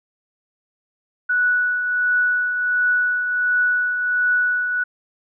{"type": "tone with tremolo", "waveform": "sine", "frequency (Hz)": 1475, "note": "F#6", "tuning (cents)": -6, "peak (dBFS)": -14, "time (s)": [1.29, 4.84], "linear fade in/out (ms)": 10, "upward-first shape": "triangle", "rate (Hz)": 1.4, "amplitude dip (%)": 50, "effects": []}